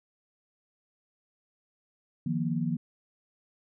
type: chord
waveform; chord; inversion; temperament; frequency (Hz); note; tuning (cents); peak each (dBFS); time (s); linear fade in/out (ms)
sine; Eb suspended second; none; equal with one note detuned; 155.56 / 174.61 / 237; Eb3 / F3 / Bb3; 0 / 0 / +29; -31; 2.26-2.77; 5
effects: none